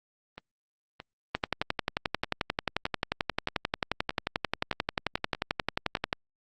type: two click trains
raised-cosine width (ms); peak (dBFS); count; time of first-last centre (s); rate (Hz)
0.3; -10 / -24; 55 / 10; 1.35-6.129 / 0.38-5.97; 11.3 / 1.61
effects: Opus 32 kbps